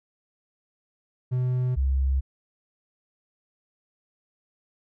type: tone pair in turn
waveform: triangle / sine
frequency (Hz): 126.2 / 66.85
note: B2 / C2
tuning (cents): +38 / +38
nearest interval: major seventh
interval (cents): 1100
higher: first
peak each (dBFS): -20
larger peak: neither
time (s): 1.31-1.76 / 1.76-2.21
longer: neither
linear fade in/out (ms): 20
effects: none